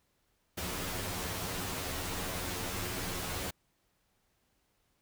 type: noise with comb filter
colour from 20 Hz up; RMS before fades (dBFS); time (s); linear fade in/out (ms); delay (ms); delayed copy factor
pink; -37; 0.57-3.51; 10; 11; +0.75
effects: pink hiss -75 dBFS RMS until 5.01 s